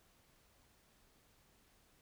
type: silence
effects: pink hiss -70 dBFS RMS until 2.01 s